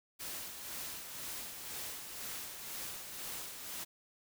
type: noise with tremolo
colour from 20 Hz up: white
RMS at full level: -42 dBFS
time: 0.19-3.85 s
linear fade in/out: 20 ms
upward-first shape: sine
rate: 2 Hz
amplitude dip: 45%
effects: none